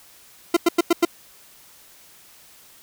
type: tone bursts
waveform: 40% pulse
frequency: 341.2 Hz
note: F4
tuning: 40 cents flat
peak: -12 dBFS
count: 5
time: 0.54-1.051 s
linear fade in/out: 5 ms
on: 27 ms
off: 94 ms
effects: white hiss -50 dBFS RMS until 2.82 s